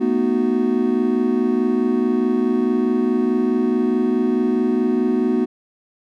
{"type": "chord", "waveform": "triangle", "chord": "B dominant seventh", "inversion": "third", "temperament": "just", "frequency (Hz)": [222.2, 246.9, 308.7, 370.4], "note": ["A3", "B3", "D#4", "F#4"], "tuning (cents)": [17, 0, -14, 2], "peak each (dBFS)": [-21, -17, -23, -19], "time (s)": [0, 5.46], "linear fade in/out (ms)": 20, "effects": []}